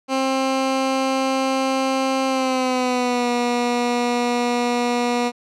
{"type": "tone with pitch glide", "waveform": "15% pulse", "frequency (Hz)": [265.4, 242], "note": ["C4", "B3"], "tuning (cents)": [25, -35], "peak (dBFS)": -12, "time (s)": [0.08, 5.32], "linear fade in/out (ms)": 50, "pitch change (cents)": -160, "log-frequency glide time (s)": [2.27, 3.29], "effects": ["low-pass 7000 Hz 12 dB/octave"]}